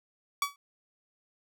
sawtooth tone with exponential decay, 1139 Hz, C#6, 47 cents sharp, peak -19 dBFS, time 0.42-0.56 s, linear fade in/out 2 ms, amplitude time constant 29 ms, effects none

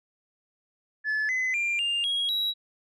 sine tone with pitch steps, 1726 / 2029 / 2385 / 2804 / 3296 / 3875 Hz, A6 / B6 / D7 / F7 / G#7 / B7, -34 / +46 / +26 / +6 / -14 / -34 cents, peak -22 dBFS, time 1.04-2.54 s, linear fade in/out 50 ms, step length 250 ms, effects tanh soft clip ceiling -23 dBFS

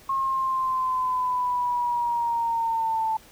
sine linear sweep, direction down, 1080 to 880 Hz, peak -22 dBFS, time 0.09-3.17 s, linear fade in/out 5 ms, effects pink hiss -51 dBFS RMS until 3.31 s

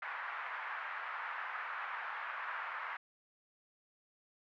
pink band-pass noise, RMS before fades -42 dBFS, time 0.02-2.97 s, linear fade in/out 5 ms, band 1000 to 1900 Hz, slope 24 dB/octave, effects none

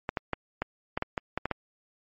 clicks, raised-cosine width 0.5 ms, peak -13 dBFS, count 10, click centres 0.091 / 0.172 / 0.333 / 0.62 / 0.975 / 1.024 / 1.178 / 1.376 / 1.456 / 1.513 s, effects MP3 32 kbps

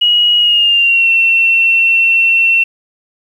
sine tone with pitch glide, 2900 to 2706 Hz, F#7 to E7, -35 to +45 cents, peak -7 dBFS, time 0.01-2.64 s, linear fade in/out 10 ms, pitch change -120 cents, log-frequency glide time 0.39-1.1 s, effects 7-bit

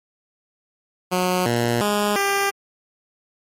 10% pulse tone with pitch steps, 182 / 118.7 / 206.8 / 397.6 Hz, F#3 / A#2 / G#3 / G4, -28 / +32 / -7 / +25 cents, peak -10 dBFS, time 1.11-2.51 s, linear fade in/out 20 ms, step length 350 ms, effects MP3 64 kbps

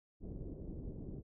pink low-pass noise, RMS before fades -45 dBFS, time 0.2-1.23 s, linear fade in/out 50 ms, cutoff 420 Hz, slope 24 dB/octave, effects none

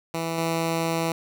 10% pulse tone with level steps, 164.81 Hz, E3, in tune, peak -18 / -15 dBFS, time 0.14-1.12 s, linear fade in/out 2 ms, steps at 0.38 s, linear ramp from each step 2 ms, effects none

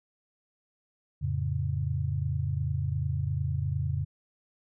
sine chord, F augmented, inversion none, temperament equal, 87.31 / 110 / 138.59 Hz, F2 / A2 / C#3, 0 / 0 / 0 cents, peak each -31 / -33 / -30 dBFS, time 1.21-4.05 s, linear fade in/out 20 ms, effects none

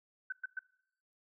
sine tone bursts, 1520 Hz, F#6, 46 cents sharp, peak -35 dBFS, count 3, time 0.3-0.592 s, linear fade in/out 5 ms, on 24 ms, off 110 ms, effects noise-tail reverb RT60 0.8 s tail -23 dB re dry

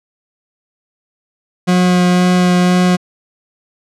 40% pulse tone with vibrato, 180 Hz, F#3, 47 cents flat, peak -8 dBFS, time 1.67-2.97 s, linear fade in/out 20 ms, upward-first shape sine, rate 2 Hz, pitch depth 9 cents each way, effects low-pass 8000 Hz 12 dB/octave

